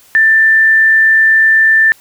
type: tone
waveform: sine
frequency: 1776 Hz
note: A6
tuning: 16 cents sharp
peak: -5 dBFS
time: 0.15-1.92 s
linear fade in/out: 0 ms
effects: white hiss -45 dBFS RMS until 2 s